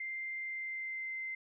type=tone with pitch glide; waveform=sine; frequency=2093 to 2076 Hz; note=C7 to C7; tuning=0 to -14 cents; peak=-37 dBFS; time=0-1.35 s; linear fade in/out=5 ms; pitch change=-14 cents; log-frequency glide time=0.37-1.12 s; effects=none